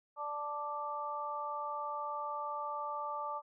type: harmonic tone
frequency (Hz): 293.7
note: D4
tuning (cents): 0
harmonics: 2 / 3 / 4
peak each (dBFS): -44 / -40 / -39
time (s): 0.16-3.42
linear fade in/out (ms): 50
effects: none